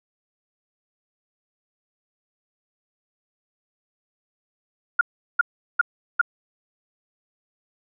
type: tone bursts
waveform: sine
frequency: 1414 Hz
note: F6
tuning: 21 cents sharp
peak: -12 dBFS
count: 4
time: 4.99-6.214 s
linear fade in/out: 5 ms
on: 21 ms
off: 380 ms
effects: none